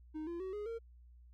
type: tone with pitch steps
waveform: triangle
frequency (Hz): 310 / 342 / 377.3 / 416.2 / 459.1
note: D#4 / F4 / F#4 / G#4 / A#4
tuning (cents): -6 / -36 / +34 / +4 / -26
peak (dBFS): -37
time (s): 0.14-0.79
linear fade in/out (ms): 20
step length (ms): 130
effects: added 60 Hz sine -56 dBFS peak until 1.33 s